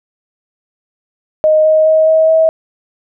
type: tone with pitch steps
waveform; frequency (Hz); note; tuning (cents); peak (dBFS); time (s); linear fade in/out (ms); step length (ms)
sine; 621 / 626.4 / 631.9 / 637.4 / 642.9; D#5 / D#5 / D#5 / D#5 / E5; -3 / +11 / +27 / +42 / -43; -6; 1.44-2.49; 0; 210
effects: none